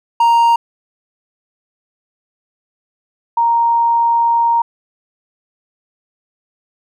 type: tone pair in turn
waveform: triangle / sine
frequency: 932.3 / 932.3 Hz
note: A#5 / A#5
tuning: 0 / 0 cents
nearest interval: unison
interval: 0 cents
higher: neither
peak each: -6 / -10 dBFS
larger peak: first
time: 0.2-0.56 / 3.37-4.62 s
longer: second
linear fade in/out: 5 ms
effects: none